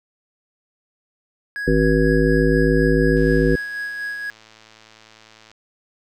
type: tone with tremolo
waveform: triangle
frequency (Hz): 1661.2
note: G#6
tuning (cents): 0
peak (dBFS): -22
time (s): 1.56-4.3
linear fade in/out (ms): 0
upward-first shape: sine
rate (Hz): 4.1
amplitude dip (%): 35
type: harmonic tone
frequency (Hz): 53.4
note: G#1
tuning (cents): +49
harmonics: 1 / 3 / 5 / 7 / 9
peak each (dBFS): -20 / -20 / -20 / -20 / -20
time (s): 1.67-3.56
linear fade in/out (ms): 10
type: click train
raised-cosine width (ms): 0.2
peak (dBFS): -29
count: 259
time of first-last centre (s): 3.17-5.515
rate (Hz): 110
effects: none